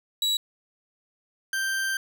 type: tone pair in turn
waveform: 40% pulse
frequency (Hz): 3900 / 1570.2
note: B7 / G6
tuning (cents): -23 / +2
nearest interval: octave + major third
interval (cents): 1575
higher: first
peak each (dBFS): -21 / -24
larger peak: first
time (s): 0.22-0.37 / 1.53-1.97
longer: second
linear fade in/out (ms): 2
effects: none